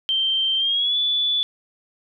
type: tone with pitch glide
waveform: sine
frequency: 3136 to 3460 Hz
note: G7 to A7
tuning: 0 to -30 cents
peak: -18 dBFS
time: 0.09-1.43 s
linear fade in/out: 0 ms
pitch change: +170 cents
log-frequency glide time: 0.57-0.97 s
effects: none